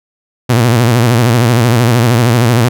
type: tone with vibrato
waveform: sawtooth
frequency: 118.6 Hz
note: A#2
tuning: 30 cents sharp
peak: -3 dBFS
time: 0.49-2.69 s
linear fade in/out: 10 ms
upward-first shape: sine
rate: 13 Hz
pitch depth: 110 cents each way
effects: none